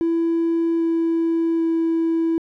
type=tone with pitch steps; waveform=triangle; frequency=332.7 / 330.8 / 328.9 Hz; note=E4 / E4 / E4; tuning=+16 / +6 / -4 cents; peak=-14 dBFS; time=0.01-2.38 s; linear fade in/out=0 ms; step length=790 ms; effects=tanh soft clip ceiling -13 dBFS